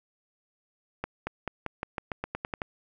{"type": "accelerating click train", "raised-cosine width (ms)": 0.5, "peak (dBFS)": -16, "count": 12, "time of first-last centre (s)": [1.04, 2.618], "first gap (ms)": 230, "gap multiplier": 0.9, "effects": []}